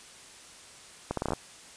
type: accelerating click train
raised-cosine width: 1 ms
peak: -15 dBFS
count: 8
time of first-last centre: 1.11-1.334 s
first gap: 63 ms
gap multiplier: 0.76
effects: white hiss -50 dBFS RMS until 1.76 s + resampled to 22050 Hz